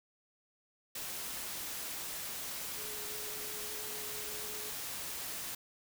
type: tone in noise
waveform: sine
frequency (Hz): 423.7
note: G#4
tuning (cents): +35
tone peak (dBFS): -50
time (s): 2.77-4.7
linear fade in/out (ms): 5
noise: white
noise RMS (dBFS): -41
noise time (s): 0.95-5.55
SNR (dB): -12
effects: none